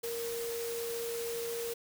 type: tone in noise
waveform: sine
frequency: 466.2 Hz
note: A#4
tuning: in tune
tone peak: -35 dBFS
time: 0.03-1.74 s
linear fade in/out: 10 ms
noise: white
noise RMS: -42 dBFS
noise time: 0.03-1.74 s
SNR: +4 dB
effects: none